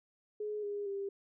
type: tone with pitch steps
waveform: sine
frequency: 421.2 / 408.7 / 396.6 Hz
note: G#4 / G#4 / G4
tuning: +24 / -28 / +20 cents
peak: -35 dBFS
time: 0.4-1.09 s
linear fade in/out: 5 ms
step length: 230 ms
effects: none